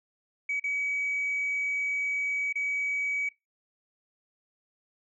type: tone with dropouts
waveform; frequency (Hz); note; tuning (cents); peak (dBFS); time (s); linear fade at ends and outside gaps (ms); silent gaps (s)
sine; 2272; C#7; +42; -26; 0.49-3.29; 5; 0.598-0.639 / 2.527-2.555
effects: noise-tail reverb RT60 0.2 s tail -20 dB re dry + tanh soft clip ceiling -23 dBFS